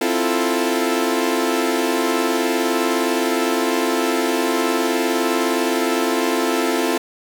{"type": "chord", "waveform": "sawtooth", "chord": "F major seventh", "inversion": "second", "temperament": "equal", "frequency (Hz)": [261.6, 329.6, 349.2, 440], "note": ["C4", "E4", "F4", "A4"], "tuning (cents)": [0, 0, 0, 0], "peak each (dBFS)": -19, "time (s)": [0.01, 6.98], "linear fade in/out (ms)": 5, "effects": []}